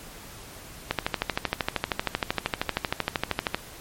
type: click train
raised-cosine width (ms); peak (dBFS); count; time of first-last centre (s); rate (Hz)
0.3; -7; 35; 0.91-3.546; 12.9
effects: pink hiss -44 dBFS RMS until 3.8 s + MP3 64 kbps